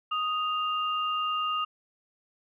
sine tone pair together, 1244.5 / 2800 Hz, D#6 / F7, 0 / +4 cents, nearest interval octave + major second, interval 1404 cents, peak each -27 / -33 dBFS, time 0.11-1.65 s, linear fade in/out 10 ms, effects none

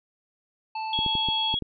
harmonic tone, 880 Hz, A5, in tune, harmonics 1 / 3 / 5, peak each -29 / -39 / -43 dBFS, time 0.75-1.55 s, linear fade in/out 5 ms
sine tone, 3322 Hz, G#7, in tune, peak -24 dBFS, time 0.93-1.59 s, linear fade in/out 2 ms
clicks, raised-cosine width 3 ms, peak -20 dBFS, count 6, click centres 0.99 / 1.063 / 1.153 / 1.287 / 1.541 / 1.623 s
effects none

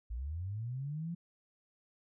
sine linear sweep, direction up, 52.6 to 174.61 Hz, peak -36 dBFS, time 0.1-1.15 s, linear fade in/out 10 ms, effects none

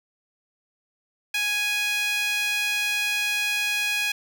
sawtooth tone with high-pass filter, 830.6 Hz, G#5, in tune, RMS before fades -25 dBFS, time 1.34-4.12 s, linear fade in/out 5 ms, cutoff 2300 Hz, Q 2.9, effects none

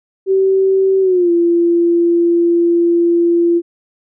sine tone with pitch glide, 383.9 to 342 Hz, G4 to F4, -36 to -36 cents, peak -9 dBFS, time 0.26-3.62 s, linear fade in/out 50 ms, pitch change -200 cents, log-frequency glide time 1.01-1.31 s, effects none

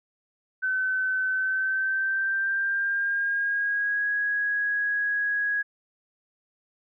sine tone with pitch glide, 1522 to 1659.8 Hz, F#6 to G#6, +48 to -1 cents, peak -23 dBFS, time 0.62-5.63 s, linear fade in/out 20 ms, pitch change +151 cents, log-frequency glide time 1.3-4.08 s, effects none

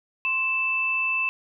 sine tone pair together, 1046.5 / 2643 Hz, C6 / E7, 0 / +4 cents, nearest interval octave + major third, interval 1604 cents, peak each -32 / -22 dBFS, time 0.25-1.29 s, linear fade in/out 0 ms, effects none

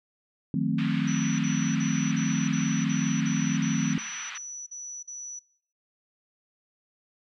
sine chord, D# diminished seventh, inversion none, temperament equal with one note detuned, 155.56 / 180.46 / 220 / 261.6 Hz, D#3 / F#3 / A3 / C4, 0 / -43 / 0 / 0 cents, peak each -29 dBFS, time 0.54-3.98 s, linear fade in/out 2 ms
white band-pass noise, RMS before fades -39 dBFS, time 0.78-4.38 s, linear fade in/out 5 ms, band 1200 to 3000 Hz, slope 24 dB/octave
sine tone bursts, 5920 Hz, F#8, in tune, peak -36 dBFS, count 12, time 1.07-5.394 s, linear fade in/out 10 ms, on 320 ms, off 44 ms
effects noise-tail reverb RT60 0.8 s tail -26 dB re dry

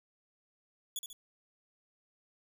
15% pulse tone with echo, 3394 Hz, G#7, 37 cents sharp, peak -28 dBFS, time 0.96-0.99 s, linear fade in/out 2 ms, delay 70 ms, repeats 2, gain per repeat -6 dB, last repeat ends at 1.13 s, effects 10-bit

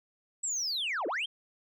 sine linear two-way sweep, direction down then up, 7930 to 290.7 to 3299 Hz, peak -28 dBFS, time 0.43-1.26 s, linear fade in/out 10 ms, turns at 1.07 s, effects tanh soft clip ceiling -28 dBFS

